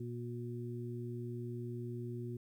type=harmonic tone; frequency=120 Hz; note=B2; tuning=49 cents flat; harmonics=1 / 2 / 3; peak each=-41 / -46 / -45 dBFS; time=0-2.37 s; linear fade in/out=5 ms; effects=12-bit